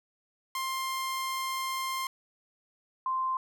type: tone pair in turn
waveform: sawtooth / sine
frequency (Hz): 1055 / 1043.5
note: C6 / C6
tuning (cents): +14 / -5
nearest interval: unison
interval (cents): 19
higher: first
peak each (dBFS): -27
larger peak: neither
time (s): 0.55-2.07 / 3.06-3.37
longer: first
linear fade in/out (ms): 2
effects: none